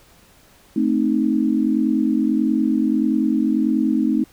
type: chord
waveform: sine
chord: A diminished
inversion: none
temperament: equal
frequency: 220 / 261.6 / 311.1 Hz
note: A3 / C4 / Eb4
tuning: 0 / 0 / 0 cents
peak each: -20 dBFS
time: 0.76-4.24 s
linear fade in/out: 5 ms
effects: pink hiss -52 dBFS RMS until 4.32 s